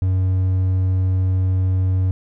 triangle tone, 93.3 Hz, F#2, 15 cents sharp, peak -13 dBFS, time 0.02-2.11 s, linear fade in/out 0 ms, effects none

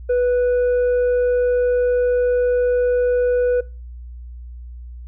triangle tone with tanh clipping, 492.7 Hz, B4, 4 cents flat, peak -15 dBFS, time 0.09-3.61 s, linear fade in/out 10 ms, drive 8 dB, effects noise-tail reverb RT60 0.3 s tail -22 dB re dry + added 60 Hz sine -32 dBFS peak until 5.07 s

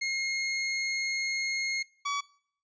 sawtooth tone pair in turn, 2147 / 1137.3 Hz, C7 / C#6, +44 / +44 cents, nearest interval major seventh, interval 1100 cents, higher first, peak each -25 dBFS, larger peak neither, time 0.01-1.83 / 2.05-2.21 s, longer first, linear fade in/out 10 ms, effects noise-tail reverb RT60 0.6 s tail -22 dB re dry + resampled to 16000 Hz

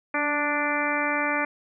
harmonic tone with a mistuned harmonic, 293.7 Hz, D4, in tune, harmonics 1 / 2 / 3 / 4 / 5 / 6 / 7 / 8, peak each -31 / -31 / -31 / -31 / -31 / -31 / -31 / -31 dBFS, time 0.14-1.45 s, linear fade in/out 5 ms, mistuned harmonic 1, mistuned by -20 cents, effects none

